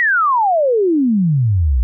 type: exponential sweep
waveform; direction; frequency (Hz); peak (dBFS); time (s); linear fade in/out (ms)
sine; down; 1975.5 to 56.2; -11; 0-1.83; 0
effects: none